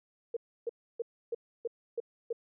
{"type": "tone bursts", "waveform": "sine", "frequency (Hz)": 466.2, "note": "A#4", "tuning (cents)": 0, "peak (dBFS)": -30, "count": 7, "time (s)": [0.34, 2.329], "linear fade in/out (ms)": 5, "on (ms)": 27, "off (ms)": 300, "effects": []}